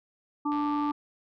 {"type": "harmonic tone", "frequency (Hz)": 293.7, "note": "D4", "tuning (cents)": 0, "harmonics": [1, 3, 4], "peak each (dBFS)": [-27, -32, -33], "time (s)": [0.45, 0.92], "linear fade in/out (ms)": 10}
{"type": "click train", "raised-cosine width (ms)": 0.3, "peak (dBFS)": -29, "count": 43, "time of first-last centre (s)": [0.52, 0.909], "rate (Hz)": 108}
{"effects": []}